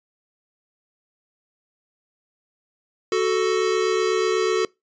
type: tone pair together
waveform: square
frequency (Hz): 371.9 / 440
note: F#4 / A4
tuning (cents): +9 / 0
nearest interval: minor third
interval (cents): 291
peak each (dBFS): -22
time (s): 3.12-4.65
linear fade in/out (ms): 2
effects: noise-tail reverb RT60 0.2 s tail -24 dB re dry + resampled to 16000 Hz